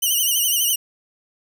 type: tone with vibrato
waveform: 5% pulse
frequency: 2960 Hz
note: F#7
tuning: in tune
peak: -9 dBFS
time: 0.02-0.76 s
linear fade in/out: 10 ms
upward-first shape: triangle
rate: 12 Hz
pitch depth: 100 cents each way
effects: none